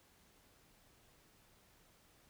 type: silence
effects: pink hiss -68 dBFS RMS until 2.29 s